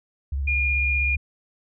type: tone with vibrato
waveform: sine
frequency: 69.3 Hz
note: C#2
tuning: in tune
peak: -23 dBFS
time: 0.32-1.17 s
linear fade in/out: 5 ms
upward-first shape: triangle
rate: 16 Hz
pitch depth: 120 cents each way
type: tone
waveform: sine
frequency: 2423 Hz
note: D#7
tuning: 47 cents flat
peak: -21 dBFS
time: 0.47-1.16 s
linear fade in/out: 10 ms
effects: none